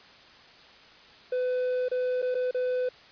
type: tone with dropouts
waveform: triangle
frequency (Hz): 503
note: B4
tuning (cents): +32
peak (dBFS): -23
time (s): 1.32-2.89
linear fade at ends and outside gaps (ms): 5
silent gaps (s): 1.885-1.914 / 2.219-2.225 / 2.345-2.35 / 2.511-2.545
effects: white hiss -52 dBFS RMS until 3.11 s + resampled to 11025 Hz